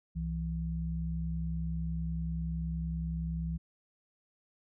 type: tone pair together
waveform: sine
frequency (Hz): 65.14 / 164.81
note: C2 / E3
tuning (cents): -7 / 0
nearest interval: octave + major third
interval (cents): 1607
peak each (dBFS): -35 / -34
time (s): 0.15-3.58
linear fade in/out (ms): 20
effects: none